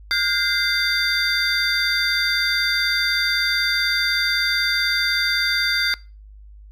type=tone cluster; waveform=triangle; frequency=1426 / 1591 / 2068 / 3597 / 4717 Hz; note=F6 / G6 / C7 / A7 / D8; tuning=+36 / +25 / -21 / +37 / +7 cents; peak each=-23 / -24 / -22 / -25 / -21 dBFS; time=0.11-5.94 s; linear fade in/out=0 ms; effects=noise-tail reverb RT60 0.3 s tail -23 dB re dry + added 51 Hz sine -40 dBFS peak until 6.71 s